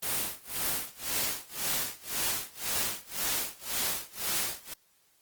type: noise with tremolo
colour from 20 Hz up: white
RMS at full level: -29 dBFS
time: 0.02-4.74 s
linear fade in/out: 10 ms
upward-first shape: sine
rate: 1.9 Hz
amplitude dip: 95%
effects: white hiss -67 dBFS RMS until 5.21 s + Opus 24 kbps